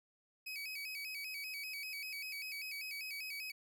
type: tone with vibrato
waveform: 30% pulse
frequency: 2400 Hz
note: D7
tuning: 37 cents sharp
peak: -39 dBFS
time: 0.46-3.52 s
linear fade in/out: 10 ms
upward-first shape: square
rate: 5.1 Hz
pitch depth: 95 cents each way
effects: none